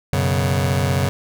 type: chord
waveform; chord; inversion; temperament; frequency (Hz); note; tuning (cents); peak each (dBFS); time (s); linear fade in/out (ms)
sawtooth; F# suspended fourth; none; just; 92.5 / 123.33 / 138.75; F#2 / B2 / C#3; 0 / -2 / +2; -16 / -19 / -16; 0.13-1.09; 0
effects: none